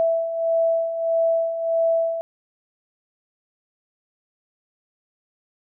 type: beating tone pair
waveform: sine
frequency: 659.3 / 660.9 Hz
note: E5 / E5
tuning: 0 / +4 cents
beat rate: 1.6 Hz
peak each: -26 / -19 dBFS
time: 0-2.21 s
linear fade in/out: 0 ms
effects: none